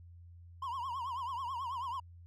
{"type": "tone with vibrato", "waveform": "triangle", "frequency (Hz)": 1014, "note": "B5", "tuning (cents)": 45, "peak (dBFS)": -34, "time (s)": [0.62, 2], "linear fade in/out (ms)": 5, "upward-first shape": "triangle", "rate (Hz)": 9.2, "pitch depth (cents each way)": 180, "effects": ["added 86 Hz sine -51 dBFS peak until 2.26 s"]}